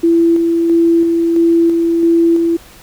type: tone with tremolo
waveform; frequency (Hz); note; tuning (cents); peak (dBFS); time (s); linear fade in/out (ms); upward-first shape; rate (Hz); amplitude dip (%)
sine; 335; E4; +28; -7; 0.03-2.57; 10; square; 1.5; 30
effects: pink hiss -40 dBFS RMS until 2.82 s